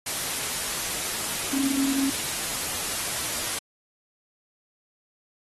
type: tone in noise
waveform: sine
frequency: 272.6 Hz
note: C#4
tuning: 29 cents flat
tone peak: -23 dBFS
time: 1.53-2.1 s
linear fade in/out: 5 ms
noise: white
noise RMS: -29 dBFS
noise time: 0.06-3.59 s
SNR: +3 dB
effects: AAC 32 kbps